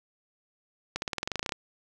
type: accelerating click train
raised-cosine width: 0.2 ms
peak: -13 dBFS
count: 14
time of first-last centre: 0.96-1.522 s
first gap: 61 ms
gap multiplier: 0.94
effects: none